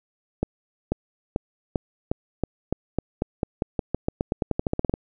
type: accelerating click train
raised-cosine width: 2 ms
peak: -9 dBFS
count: 25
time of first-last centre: 0.43-4.939 s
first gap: 490 ms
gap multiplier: 0.9
effects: none